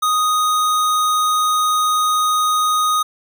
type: tone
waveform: square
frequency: 1244.5 Hz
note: D#6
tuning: in tune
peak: -15 dBFS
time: 0.02-3.03 s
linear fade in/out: 10 ms
effects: none